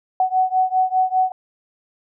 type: beating tone pair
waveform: sine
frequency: 745 / 750 Hz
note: F#5 / F#5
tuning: +12 / +23 cents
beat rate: 5 Hz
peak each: -18 / -19 dBFS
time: 0.2-1.32 s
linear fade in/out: 2 ms
effects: none